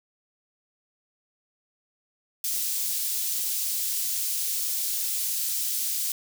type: high-pass noise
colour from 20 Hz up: white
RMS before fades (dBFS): -28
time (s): 2.44-6.12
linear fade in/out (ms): 2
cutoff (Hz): 4700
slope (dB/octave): 12
effects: none